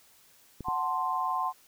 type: clicks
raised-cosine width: 3 ms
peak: -26 dBFS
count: 2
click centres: 0.607 / 0.685 s
type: chord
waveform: sine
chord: F# diminished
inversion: none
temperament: equal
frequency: 740 / 880 / 1046.5 Hz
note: F#5 / A5 / C6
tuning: 0 / 0 / 0 cents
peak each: -33 / -34 / -29 dBFS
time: 0.64-1.53 s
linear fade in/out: 50 ms
effects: white hiss -60 dBFS RMS until 1.67 s